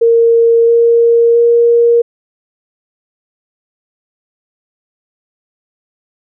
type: tone with pitch steps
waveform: sine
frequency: 462.6 / 466.4 / 470.1 Hz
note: A#4 / A#4 / A#4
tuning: -13 / +1 / +15 cents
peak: -5 dBFS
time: 0.01-2.02 s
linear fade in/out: 10 ms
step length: 670 ms
effects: none